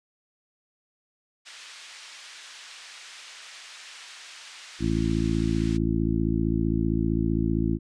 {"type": "band-pass noise", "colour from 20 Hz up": "pink", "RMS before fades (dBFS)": -45, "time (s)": [1.45, 5.78], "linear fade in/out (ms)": 20, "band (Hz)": [1900, 6200], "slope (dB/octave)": 12}
{"type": "harmonic tone", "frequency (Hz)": 55.4, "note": "A1", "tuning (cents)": 13, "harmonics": [1, 2, 3, 4, 5, 6], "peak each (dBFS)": [-29, -29, -29, -29, -29, -29], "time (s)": [4.79, 7.79], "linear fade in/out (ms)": 50}
{"effects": ["resampled to 22050 Hz"]}